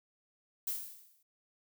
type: noise with exponential decay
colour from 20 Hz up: violet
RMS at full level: -33 dBFS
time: 0.67-1.23 s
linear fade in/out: 5 ms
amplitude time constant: 120 ms
effects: none